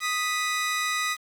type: tone pair together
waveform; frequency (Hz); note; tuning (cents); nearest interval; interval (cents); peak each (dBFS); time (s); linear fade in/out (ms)
sawtooth; 1244.5 / 1975.5; D#6 / B6; 0 / 0; minor sixth; 800; -24; 0-1.17; 50
effects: low-pass 11000 Hz 12 dB/octave + 8-bit